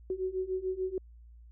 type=beating tone pair; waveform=sine; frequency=370 / 376.8 Hz; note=F#4 / F#4; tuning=0 / +32 cents; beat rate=6.8 Hz; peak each=-35 / -33 dBFS; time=0.1-0.98 s; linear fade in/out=2 ms; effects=added 58 Hz sine -50 dBFS peak until 1.51 s